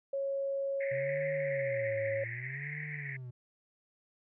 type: tone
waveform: sine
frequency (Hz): 550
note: C#5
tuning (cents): -14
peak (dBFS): -31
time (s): 0.13-2.24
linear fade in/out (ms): 5
type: band-pass noise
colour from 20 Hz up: pink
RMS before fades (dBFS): -42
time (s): 0.8-3.17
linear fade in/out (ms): 10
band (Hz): 1800 to 2200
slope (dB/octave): 96
type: tone with vibrato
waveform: triangle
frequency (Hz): 128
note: C3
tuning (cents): -38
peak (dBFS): -39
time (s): 0.91-3.31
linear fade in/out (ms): 10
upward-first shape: sine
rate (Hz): 0.65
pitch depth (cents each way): 280
effects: none